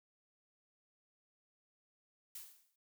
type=noise with exponential decay; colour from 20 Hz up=blue; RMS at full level=-45 dBFS; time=2.35-2.76 s; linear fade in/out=5 ms; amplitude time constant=89 ms; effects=noise-tail reverb RT60 0.2 s tail -22 dB re dry